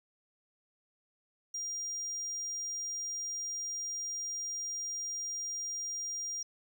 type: tone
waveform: triangle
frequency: 5700 Hz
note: F8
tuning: 34 cents sharp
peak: -34 dBFS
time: 1.54-6.43 s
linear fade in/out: 5 ms
effects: none